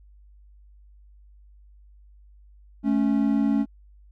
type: tone pair together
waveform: triangle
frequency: 217.1 / 277.2 Hz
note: A3 / C#4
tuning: -23 / 0 cents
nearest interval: major third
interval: 423 cents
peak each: -20 dBFS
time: 2.83-3.66 s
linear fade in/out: 50 ms
effects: added 50 Hz sine -49 dBFS peak until 4.11 s